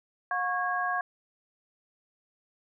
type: tone cluster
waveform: sine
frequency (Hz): 720 / 1102 / 1639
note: F#5 / C#6 / G#6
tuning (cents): -47 / -11 / -23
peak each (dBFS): -31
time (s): 0.31-1.01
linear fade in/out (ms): 2
effects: none